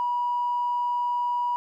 triangle tone with tanh clipping, 970 Hz, B5, 31 cents flat, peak -23 dBFS, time 0-1.56 s, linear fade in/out 0 ms, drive 4 dB, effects none

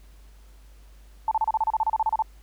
sine tone bursts, 880 Hz, A5, in tune, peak -19 dBFS, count 15, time 1.28-2.223 s, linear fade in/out 2 ms, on 33 ms, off 32 ms, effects added 50 Hz sine -47 dBFS peak until 2.42 s + pink hiss -60 dBFS RMS until 2.42 s

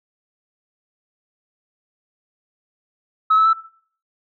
sine tone with pitch steps, 1288 / 1305.2 / 1322.7 Hz, E6 / E6 / E6, -41 / -18 / +5 cents, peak -10 dBFS, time 3.3-3.534 s, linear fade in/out 10 ms, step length 78 ms, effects noise-tail reverb RT60 0.5 s tail -18 dB re dry + tanh soft clip ceiling -8 dBFS

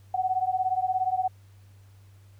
sine beating tone pair, 740 / 757 Hz, F#5 / F#5, 0 / +39 cents, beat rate 17 Hz, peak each -26 / -27 dBFS, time 0.14-1.28 s, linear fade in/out 5 ms, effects added 98 Hz sine -50 dBFS peak until 2.39 s + pink hiss -64 dBFS RMS until 2.39 s

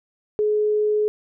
sine tone, 423 Hz, G#4, 32 cents sharp, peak -17 dBFS, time 0.39-1.08 s, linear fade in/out 0 ms, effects none

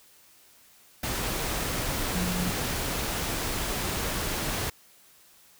sine tone in noise, 179.2 Hz, F3, 45 cents sharp, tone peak -28 dBFS, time 2.15-2.5 s, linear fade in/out 5 ms, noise pink, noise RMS -30 dBFS, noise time 1.03-4.7 s, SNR -1 dB, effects white hiss -57 dBFS RMS until 5.59 s

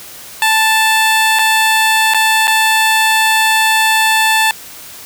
15% pulse tone with dropouts, 880 Hz, A5, in tune, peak -3 dBFS, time 0.42-4.51 s, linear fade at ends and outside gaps 1 ms, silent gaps 1.388-1.392 / 2.137-2.145 / 2.472-2.478 s, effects white hiss -33 dBFS RMS until 5.05 s

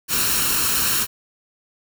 white noise with comb filter, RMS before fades -20 dBFS, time 0.08-1.07 s, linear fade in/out 50 ms, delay 0.72 ms, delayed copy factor +0.6, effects none

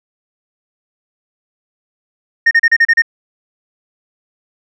sine tone bursts, 1841 Hz, A#6, 22 cents flat, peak -3 dBFS, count 7, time 2.46-3.021 s, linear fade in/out 10 ms, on 51 ms, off 34 ms, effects tanh soft clip ceiling -5 dBFS

